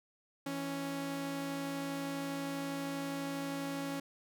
sawtooth tone pair together, 164.82 / 277.2 Hz, E3 / C#4, 0 / 0 cents, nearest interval major sixth, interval 900 cents, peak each -40 / -33 dBFS, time 0.46-4 s, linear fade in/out 5 ms, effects none

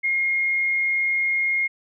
sine tone, 2141 Hz, C7, 39 cents sharp, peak -19 dBFS, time 0.03-1.68 s, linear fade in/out 20 ms, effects none

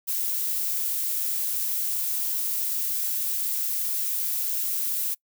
violet noise, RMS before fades -27 dBFS, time 0.07-5.15 s, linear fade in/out 20 ms, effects noise-tail reverb RT60 0.1 s tail -24 dB re dry

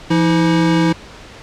square tone pair together, 170 / 320.6 Hz, F3 / E4, -46 / -48 cents, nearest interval major seventh, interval 1098 cents, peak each -15 dBFS, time 0.1-0.93 s, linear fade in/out 10 ms, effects pink hiss -37 dBFS RMS until 1.42 s + low-pass 5000 Hz 12 dB/octave

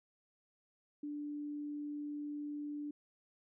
sine tone, 293.7 Hz, D4, in tune, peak -39 dBFS, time 1.03-2.91 s, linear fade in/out 5 ms, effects none

